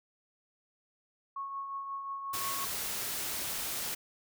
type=tone with tremolo; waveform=sine; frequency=1100 Hz; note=C#6; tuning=14 cents flat; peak=-34 dBFS; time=1.36-2.65 s; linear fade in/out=5 ms; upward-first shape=triangle; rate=5.6 Hz; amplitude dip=45%
type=noise; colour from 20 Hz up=white; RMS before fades=-36 dBFS; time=2.33-3.95 s; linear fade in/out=10 ms
effects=none